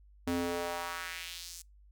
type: tone with high-pass filter sweep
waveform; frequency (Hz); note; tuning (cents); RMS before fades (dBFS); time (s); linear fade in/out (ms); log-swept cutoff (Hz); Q
square; 86.5; F2; -16; -37; 0.27-1.62; 5; 200 to 7100; 1.7
effects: noise-tail reverb RT60 0.2 s tail -25 dB re dry + added 50 Hz sine -56 dBFS peak until 1.91 s